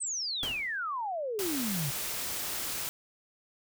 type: exponential sweep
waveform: sine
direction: down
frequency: 8570 to 130 Hz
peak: -31 dBFS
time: 0-1.91 s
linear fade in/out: 20 ms
type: noise with exponential decay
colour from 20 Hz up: pink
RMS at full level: -35 dBFS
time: 0.43-0.8 s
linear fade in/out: 0 ms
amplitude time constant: 80 ms
type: noise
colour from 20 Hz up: white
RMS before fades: -35 dBFS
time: 1.39-2.89 s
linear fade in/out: 0 ms
effects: none